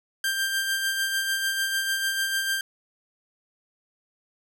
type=tone with tremolo; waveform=sawtooth; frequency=1582 Hz; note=G6; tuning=15 cents sharp; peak=-19 dBFS; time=0.24-2.61 s; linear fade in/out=2 ms; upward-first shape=sine; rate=6.7 Hz; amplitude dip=40%; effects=none